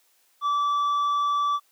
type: tone with tanh clipping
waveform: sine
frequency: 1158 Hz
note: D6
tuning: 25 cents flat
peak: -22 dBFS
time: 0.41-1.6 s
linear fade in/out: 50 ms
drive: 5 dB
effects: white hiss -64 dBFS RMS until 1.71 s + high-pass 400 Hz 12 dB/octave